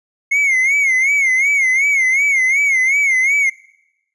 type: tone with vibrato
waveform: triangle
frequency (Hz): 2157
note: C#7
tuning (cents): -48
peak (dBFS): -10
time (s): 0.31-3.5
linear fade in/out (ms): 10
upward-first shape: sine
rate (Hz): 2.7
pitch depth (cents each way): 110
effects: noise-tail reverb RT60 0.9 s tail -23 dB re dry + resampled to 24000 Hz